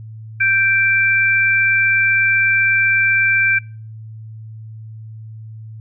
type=tone pair together; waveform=sine; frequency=1568 / 2348 Hz; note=G6 / D7; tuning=0 / -1 cents; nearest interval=perfect fifth; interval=699 cents; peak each=-15 dBFS; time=0.4-3.59 s; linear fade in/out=10 ms; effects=noise-tail reverb RT60 0.4 s tail -24 dB re dry + added 110 Hz sine -31 dBFS peak until 5.8 s